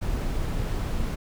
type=noise; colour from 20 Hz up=brown; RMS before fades=-27 dBFS; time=0.01-1.16 s; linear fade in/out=20 ms; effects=none